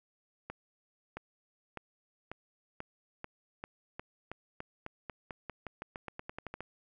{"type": "accelerating click train", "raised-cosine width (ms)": 0.5, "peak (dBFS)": -25, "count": 24, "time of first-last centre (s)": [0.5, 6.606], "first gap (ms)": 670, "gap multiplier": 0.9, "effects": []}